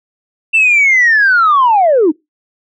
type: linear sweep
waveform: sine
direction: down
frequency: 2700 to 280 Hz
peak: -5 dBFS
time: 0.53-2.12 s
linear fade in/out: 20 ms
effects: noise-tail reverb RT60 0.2 s tail -26 dB re dry + tanh soft clip ceiling -3 dBFS